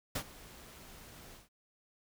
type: noise with ADSR envelope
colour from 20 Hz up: pink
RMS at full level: -34 dBFS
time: 0.15-1.49 s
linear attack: 8 ms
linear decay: 72 ms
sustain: -19 dB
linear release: 150 ms
effects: none